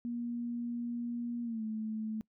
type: tone with pitch glide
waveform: sine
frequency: 238 to 218.2 Hz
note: A#3 to A3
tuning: +36 to -14 cents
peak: -34 dBFS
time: 0.05-2.21 s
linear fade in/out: 0 ms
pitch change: -150 cents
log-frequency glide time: 1.43-1.63 s
effects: noise-tail reverb RT60 0.1 s tail -23 dB re dry